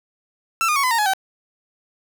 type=tone with pitch steps; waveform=30% pulse; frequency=1337 / 1219 / 1111.4 / 1013.3 / 923.8 / 842.3 / 767.9 Hz; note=E6 / D#6 / C#6 / B5 / A#5 / G#5 / G5; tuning=+24 / -36 / +4 / +44 / -16 / +24 / -36 cents; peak=-14 dBFS; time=0.61-1.135 s; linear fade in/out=0 ms; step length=75 ms; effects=none